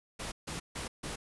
pink noise bursts, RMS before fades -39 dBFS, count 4, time 0.19-1.16 s, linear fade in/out 10 ms, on 130 ms, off 150 ms, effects resampled to 24000 Hz

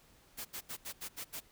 white noise bursts, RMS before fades -42 dBFS, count 7, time 0.37-1.406 s, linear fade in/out 20 ms, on 82 ms, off 77 ms, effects pink hiss -64 dBFS RMS until 1.51 s

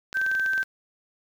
clicks, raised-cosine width 0.2 ms, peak -20 dBFS, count 11, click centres 0.129 / 0.171 / 0.215 / 0.264 / 0.315 / 0.351 / 0.397 / 0.462 / 0.534 / 0.579 / 0.63 s
sine tone, 1554 Hz, G6, 16 cents flat, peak -22 dBFS, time 0.14-0.64 s, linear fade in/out 20 ms
effects 8-bit

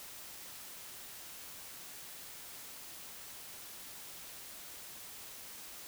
silence, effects white hiss -49 dBFS RMS until 5.87 s

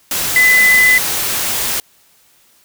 sine tone in noise, 2011 Hz, B6, 31 cents sharp, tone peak -7 dBFS, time 0.36-0.98 s, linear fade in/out 2 ms, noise white, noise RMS -18 dBFS, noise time 0.11-1.8 s, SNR +8 dB, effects white hiss -52 dBFS RMS until 2.64 s

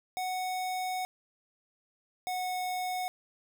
square tone pair in turn, 740 / 733.6 Hz, F#5 / F#5, 0 / -15 cents, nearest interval unison, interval 15 cents, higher first, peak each -32 / -32 dBFS, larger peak neither, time 0.17-1.05 / 2.27-3.08 s, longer first, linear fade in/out 0 ms, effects none

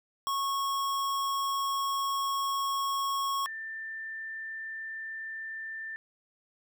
square / sine tone pair in turn, 1099 / 1783.4 Hz, C#6 / A6, -15 / +23 cents, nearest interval minor sixth, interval 838 cents, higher second, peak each -29 / -36 dBFS, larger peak first, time 0.27-3.46 / 3.46-5.96 s, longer first, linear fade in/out 0 ms, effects none

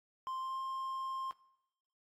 triangle tone with pitch glide, 1046.5 to 1058.7 Hz, C6 to C6, 0 to +20 cents, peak -35 dBFS, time 0.27-1.31 s, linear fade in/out 0 ms, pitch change +20 cents, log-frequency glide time 0.39-0.59 s, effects noise-tail reverb RT60 0.9 s tail -21 dB re dry + AAC 48 kbps

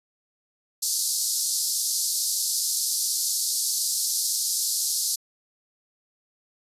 pink band-pass noise, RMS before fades -26 dBFS, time 0.82-5.16 s, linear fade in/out 10 ms, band 4400 to 13000 Hz, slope 48 dB/octave, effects resampled to 32000 Hz

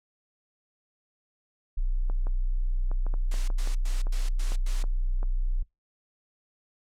sine tone, 30.87 Hz, B0, in tune, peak -23 dBFS, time 1.77-5.63 s, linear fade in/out 10 ms
clicks, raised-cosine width 1 ms, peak -27 dBFS, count 12, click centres 2.099 / 2.269 / 2.915 / 3.066 / 3.14 / 3.341 / 3.502 / 3.674 / 4.069 / 4.52 / 4.84 / 5.23 s
white noise bursts, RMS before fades -41 dBFS, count 6, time 3.31-4.83 s, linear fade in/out 5 ms, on 170 ms, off 100 ms
effects noise-tail reverb RT60 0.2 s tail -24 dB re dry + low-pass 8000 Hz 12 dB/octave

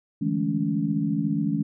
sine tone cluster, 146.9 / 164.1 / 199.8 / 214.1 / 282.1 Hz, D3 / E3 / G3 / A3 / C#4, +1 / -8 / +33 / -47 / +30 cents, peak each -34 / -27 / -32 / -27 / -27 dBFS, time 0.21-1.63 s, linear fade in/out 10 ms, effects none

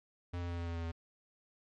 square tone with pitch steps, 87.7 / 86.89 / 86.09 / 85.3 / 84.52 / 83.74 / 82.97 Hz, F2 / F2 / F2 / F2 / E2 / E2 / E2, +8 / -8 / -24 / -40 / +44 / +28 / +12 cents, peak -37 dBFS, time 0.33-0.918 s, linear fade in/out 10 ms, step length 84 ms, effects low-pass 4000 Hz 12 dB/octave + MP3 64 kbps

